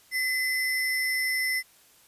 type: tone with sample-and-hold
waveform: sine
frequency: 2028 Hz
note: B6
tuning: 45 cents sharp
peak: -24 dBFS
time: 0.11-1.63 s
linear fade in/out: 50 ms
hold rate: 7350 Hz
effects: white hiss -58 dBFS RMS until 2.07 s + resampled to 32000 Hz